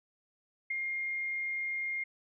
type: tone with ADSR envelope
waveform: sine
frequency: 2124 Hz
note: C7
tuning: 25 cents sharp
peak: -29 dBFS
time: 0.7-2.04 s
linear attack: 8 ms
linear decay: 13 ms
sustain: -3 dB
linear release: 9 ms
effects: none